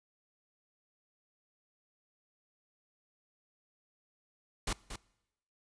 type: noise with echo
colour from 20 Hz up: pink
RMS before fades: -33 dBFS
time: 4.67-4.73 s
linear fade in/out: 5 ms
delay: 230 ms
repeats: 1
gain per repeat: -9 dB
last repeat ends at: 4.96 s
effects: noise-tail reverb RT60 0.9 s tail -23 dB re dry + resampled to 22050 Hz